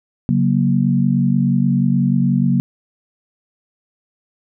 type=chord; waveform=sine; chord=F# major; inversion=second; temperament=equal with one note detuned; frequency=138.59 / 185 / 235.2 Hz; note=C#3 / F#3 / A#3; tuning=0 / 0 / +16 cents; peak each=-17 dBFS; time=0.29-2.6 s; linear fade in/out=0 ms; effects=none